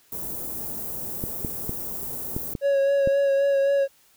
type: band-stop noise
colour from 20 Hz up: white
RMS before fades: -32 dBFS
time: 0.12-2.54 s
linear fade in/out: 5 ms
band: 520 to 16000 Hz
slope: 12 dB/octave
type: clicks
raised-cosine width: 3 ms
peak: -15 dBFS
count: 6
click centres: 1.239 / 1.448 / 1.694 / 2.365 / 2.552 / 3.074 s
type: tone with vibrato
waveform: triangle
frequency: 554.4 Hz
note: C#5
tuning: in tune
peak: -16 dBFS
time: 2.61-3.88 s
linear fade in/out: 50 ms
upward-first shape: sine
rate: 3.8 Hz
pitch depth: 21 cents each way
effects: white hiss -59 dBFS RMS until 4.16 s